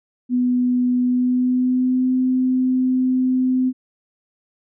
sine tone with pitch glide, 248.3 to 256.2 Hz, B3 to C4, +9 to -36 cents, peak -15 dBFS, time 0.29-3.73 s, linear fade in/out 50 ms, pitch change +55 cents, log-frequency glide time 1.02-2.13 s, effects none

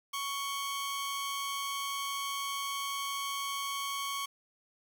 sawtooth tone pair together, 1113 / 3148 Hz, C#6 / G7, +7 / +7 cents, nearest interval octave + tritone, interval 1800 cents, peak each -31 / -37 dBFS, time 0.13-4.26 s, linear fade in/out 10 ms, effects 9-bit

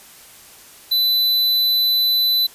square tone, 4000 Hz, B7, 21 cents sharp, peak -15 dBFS, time 0.91-2.47 s, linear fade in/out 10 ms, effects white hiss -44 dBFS RMS until 2.54 s + resampled to 32000 Hz

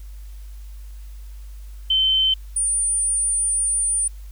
sine tone pair in turn, 3082 / 9302 Hz, G7 / D9, -30 / -18 cents, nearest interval octave + perfect fifth, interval 1912 cents, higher second, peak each -15 / -18 dBFS, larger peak first, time 1.9-2.34 / 2.56-4.08 s, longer second, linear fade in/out 5 ms, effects added 50 Hz sine -34 dBFS peak until 4.31 s + white hiss -55 dBFS RMS until 4.31 s

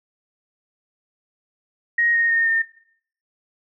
sine tone with pitch steps, 1878 / 1857.5 / 1837.2 / 1817.2 Hz, A#6 / A#6 / A#6 / A#6, +12 / -7 / -26 / -45 cents, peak -16 dBFS, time 1.98-2.62 s, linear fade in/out 5 ms, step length 160 ms, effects noise-tail reverb RT60 0.6 s tail -18 dB re dry

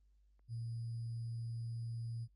sine tone with sample-and-hold, 115.9 Hz, A#2, 10 cents flat, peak -39 dBFS, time 0.48-2.28 s, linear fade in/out 50 ms, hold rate 4900 Hz, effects added 50 Hz sine -66 dBFS peak until 2.35 s + Opus 24 kbps

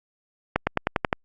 accelerating click train, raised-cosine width 0.5 ms, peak -5 dBFS, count 7, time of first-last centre 0.56-1.129 s, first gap 110 ms, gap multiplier 0.94, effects Opus 48 kbps

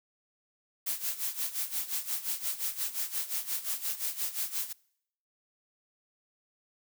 blue noise with tremolo, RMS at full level -31 dBFS, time 0.86-4.73 s, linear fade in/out 10 ms, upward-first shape sine, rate 5.7 Hz, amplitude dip 80%, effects noise-tail reverb RT60 0.7 s tail -24 dB re dry

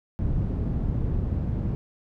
white low-pass noise, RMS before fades -26 dBFS, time 0.19-1.75 s, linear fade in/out 0 ms, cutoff 130 Hz, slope 12 dB/octave, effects none

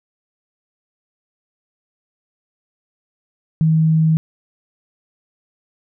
sine tone, 159.2 Hz, D#3, 40 cents sharp, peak -11 dBFS, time 3.61-4.17 s, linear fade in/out 0 ms, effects none

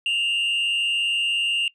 sine tone with frequency modulation, 2797 Hz, F7, 2 cents sharp, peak -17 dBFS, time 0.06-1.68 s, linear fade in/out 2 ms, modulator 153 Hz, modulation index 0.45, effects noise-tail reverb RT60 0.1 s tail -21 dB re dry + tanh soft clip ceiling -19 dBFS

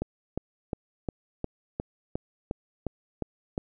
click train, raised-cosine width 2 ms, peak -16 dBFS, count 11, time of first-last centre 0.02-3.579 s, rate 2.81 Hz, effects none

